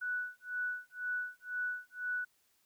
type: tone with tremolo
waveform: sine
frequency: 1480 Hz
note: F#6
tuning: in tune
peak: -32 dBFS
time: 0.01-2.25 s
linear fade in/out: 10 ms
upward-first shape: sine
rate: 2 Hz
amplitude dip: 100%
effects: white hiss -73 dBFS RMS until 2.65 s